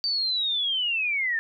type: linear sweep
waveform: sine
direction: down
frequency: 4628 to 1760 Hz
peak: -23 dBFS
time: 0.04-1.39 s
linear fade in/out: 0 ms
effects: none